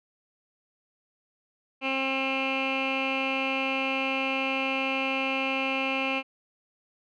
15% pulse tone with low-pass filter, 266.9 Hz, C4, 35 cents sharp, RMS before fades -28 dBFS, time 1.81-6.23 s, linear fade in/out 50 ms, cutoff 2600 Hz, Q 5.8, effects none

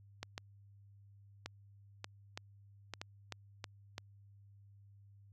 clicks, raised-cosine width 0.2 ms, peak -24 dBFS, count 10, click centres 0.23 / 0.379 / 1.46 / 2.044 / 2.375 / 2.937 / 3.015 / 3.323 / 3.642 / 3.981 s, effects added 100 Hz sine -58 dBFS peak until 5.32 s

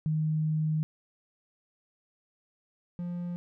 sine / triangle tone pair in turn, 155.56 / 175.21 Hz, D#3 / F3, 0 / +6 cents, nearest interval major second, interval 206 cents, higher second, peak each -25 / -30 dBFS, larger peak first, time 0.06-0.83 / 2.99-3.36 s, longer first, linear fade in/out 0 ms, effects none

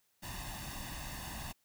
pink noise with comb filter, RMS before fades -43 dBFS, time 0.22-1.53 s, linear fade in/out 20 ms, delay 1.1 ms, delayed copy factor +0.75, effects white hiss -75 dBFS RMS until 1.64 s

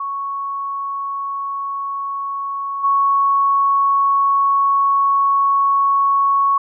sine tone with level steps, 1108.7 Hz, C#6, in tune, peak -21 / -12 dBFS, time 0-6.58 s, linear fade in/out 5 ms, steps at 2.83 s, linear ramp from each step 20 ms, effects none

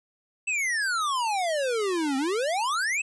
square exponential two-way sweep, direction down then up, 2684 to 259.5 to 2684 Hz, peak -25 dBFS, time 0.47-3.02 s, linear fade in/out 10 ms, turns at 2.17 s, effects resampled to 24000 Hz

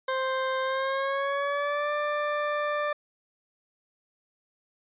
20% pulse tone with pitch glide, 524 to 591.6 Hz, C5 to D5, +2 to +13 cents, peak -21 dBFS, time 0.08-2.93 s, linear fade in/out 5 ms, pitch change +211 cents, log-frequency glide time 0.63-1.92 s, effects resampled to 8000 Hz

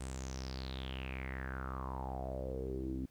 sawtooth tone with low-pass filter sweep, 65.41 Hz, C2, in tune, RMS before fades -41 dBFS, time 0-3.06 s, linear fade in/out 10 ms, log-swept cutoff 8800 to 270 Hz, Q 7.1, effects pink hiss -70 dBFS RMS until 3.1 s

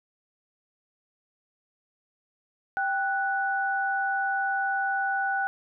sine tone pair together, 784 / 1480 Hz, G5 / F#6, 0 / 0 cents, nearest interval major seventh, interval 1100 cents, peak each -27 dBFS, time 2.77-5.47 s, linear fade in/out 0 ms, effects none

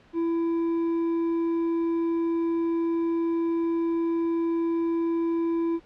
triangle tone with hard clipping, 333.4 Hz, E4, 20 cents sharp, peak -24 dBFS, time 0.13-5.8 s, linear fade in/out 50 ms, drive 7 dB, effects pink hiss -56 dBFS RMS until 5.85 s + low-pass 3000 Hz 12 dB/octave

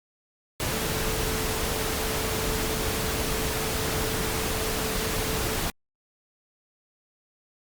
sine tone in noise, 439.1 Hz, A4, 4 cents flat, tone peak -34 dBFS, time 0.72-5.56 s, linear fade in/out 0 ms, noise pink, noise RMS -28 dBFS, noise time 0.6-5.7 s, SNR -9 dB, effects Opus 48 kbps

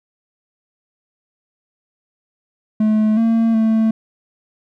triangle tone with pitch steps, 215.6 / 227.2 / 221.8 Hz, A3 / A#3 / A3, -35 / -44 / +14 cents, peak -10 dBFS, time 2.8-3.91 s, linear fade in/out 5 ms, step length 370 ms, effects none

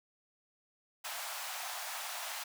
pink high-pass noise, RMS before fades -41 dBFS, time 1.04-2.44 s, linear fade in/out 10 ms, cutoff 650 Hz, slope 48 dB/octave, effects none

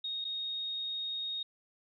sine tone with dropouts, 3729 Hz, A#7, in tune, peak -34 dBFS, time 0.04-1.43 s, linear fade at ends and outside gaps 5 ms, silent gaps 0.244-0.249 s, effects none

